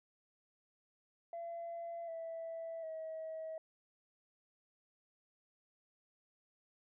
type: tone with pitch steps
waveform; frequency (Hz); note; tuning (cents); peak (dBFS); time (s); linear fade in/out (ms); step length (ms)
sine; 678 / 658.7 / 639.9; E5 / E5 / D#5; +49 / -1 / +48; -40; 1.33-3.58; 2; 750
effects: tanh soft clip ceiling -38 dBFS